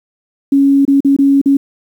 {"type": "tone with dropouts", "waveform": "sine", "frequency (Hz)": 277.2, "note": "C#4", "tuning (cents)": 0, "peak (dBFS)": -6, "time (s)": [0.52, 1.57], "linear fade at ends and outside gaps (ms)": 5, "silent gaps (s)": [[0.852, 0.878], [1.005, 1.047], [1.165, 1.187], [1.415, 1.458]], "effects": ["7-bit"]}